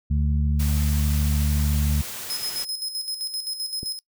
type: harmonic tone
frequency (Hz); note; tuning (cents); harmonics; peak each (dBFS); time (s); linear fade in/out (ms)
73.42; D2; 0; 1 / 2 / 3; -20 / -26 / -30; 0.1-2.02; 10
type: noise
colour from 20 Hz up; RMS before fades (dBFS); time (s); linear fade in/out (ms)
white; -34; 0.59-2.65; 10
type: tone with tremolo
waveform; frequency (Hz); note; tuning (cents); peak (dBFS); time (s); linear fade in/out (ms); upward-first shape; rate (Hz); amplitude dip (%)
sawtooth; 5120; D#8; +49; -23; 2.3-3.99; 2; square; 7.7; 60
type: click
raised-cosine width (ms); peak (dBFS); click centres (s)
3; -21; 3.831
effects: noise-tail reverb RT60 0.1 s tail -22 dB re dry